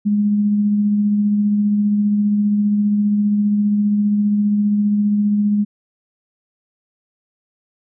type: tone with tremolo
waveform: sine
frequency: 206.8 Hz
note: G#3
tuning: 7 cents flat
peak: -12 dBFS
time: 0.05-5.65 s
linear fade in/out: 20 ms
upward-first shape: sine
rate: 15 Hz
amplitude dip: 25%
effects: none